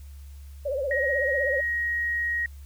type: tone with vibrato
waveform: sine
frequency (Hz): 549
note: C#5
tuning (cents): -17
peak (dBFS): -25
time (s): 0.65-1.61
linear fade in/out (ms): 10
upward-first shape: triangle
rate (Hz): 16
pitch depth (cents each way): 150
type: tone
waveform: sine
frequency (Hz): 1887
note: A#6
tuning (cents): +21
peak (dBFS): -24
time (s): 0.91-2.46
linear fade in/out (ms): 2
effects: added 70 Hz sine -40 dBFS peak until 2.65 s + white hiss -59 dBFS RMS until 2.65 s